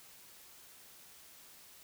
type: silence
effects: white hiss -57 dBFS RMS until 1.83 s